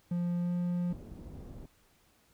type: tone with pitch glide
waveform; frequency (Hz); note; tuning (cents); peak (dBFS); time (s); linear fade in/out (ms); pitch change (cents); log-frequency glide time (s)
triangle; 174.61 to 176.03; F3 to F3; 0 to +14; -27; 0.11-0.93; 5; +14; 0.4-0.52
type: low-pass noise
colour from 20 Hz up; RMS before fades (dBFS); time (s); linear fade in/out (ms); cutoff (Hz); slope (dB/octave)
pink; -46; 0.9-1.66; 5; 400; 12
effects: pink hiss -67 dBFS RMS until 2.33 s